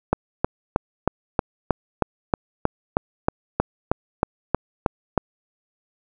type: click train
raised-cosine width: 1 ms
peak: -3 dBFS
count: 17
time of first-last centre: 0.13-5.177 s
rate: 3.17 Hz
effects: none